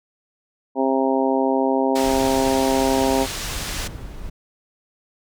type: harmonic tone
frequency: 133.3 Hz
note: C3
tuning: 33 cents sharp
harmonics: 2 / 3 / 4 / 5 / 6 / 7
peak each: -21 / -23 / -24 / -25 / -26 / -26 dBFS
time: 0.75-3.27 s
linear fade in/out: 50 ms
type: low-pass noise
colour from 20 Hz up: white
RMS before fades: -30 dBFS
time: 1.95-3.88 s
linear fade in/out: 10 ms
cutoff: 6900 Hz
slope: 12 dB/octave
type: noise with tremolo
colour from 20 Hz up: brown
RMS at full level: -30 dBFS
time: 2.03-4.3 s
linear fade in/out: 10 ms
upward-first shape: triangle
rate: 1.3 Hz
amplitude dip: 40%
effects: none